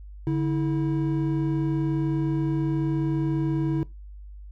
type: tone pair together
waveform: triangle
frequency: 144.37 / 323.9 Hz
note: D3 / E4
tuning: -29 / -30 cents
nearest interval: octave + major second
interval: 1399 cents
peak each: -22 / -23 dBFS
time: 0.27-3.83 s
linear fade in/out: 0 ms
effects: noise-tail reverb RT60 0.2 s tail -20 dB re dry + added 50 Hz sine -39 dBFS peak until 4.51 s